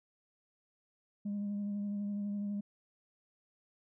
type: tone with vibrato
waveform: sine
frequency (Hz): 203.8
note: G#3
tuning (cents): -32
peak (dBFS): -32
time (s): 1.25-2.61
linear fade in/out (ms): 10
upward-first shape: sine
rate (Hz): 12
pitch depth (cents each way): 19
effects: tanh soft clip ceiling -32 dBFS